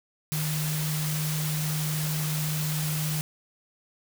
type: tone in noise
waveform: sine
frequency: 153.6 Hz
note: D#3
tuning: 22 cents flat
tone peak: -27 dBFS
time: 0.32-3.21 s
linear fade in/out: 0 ms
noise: white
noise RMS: -33 dBFS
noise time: 0.32-3.21 s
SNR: +3 dB
effects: none